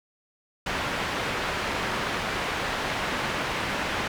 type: low-pass noise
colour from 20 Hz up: white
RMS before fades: -29 dBFS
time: 0.66-4.08 s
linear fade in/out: 5 ms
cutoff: 2100 Hz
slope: 12 dB/octave
effects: none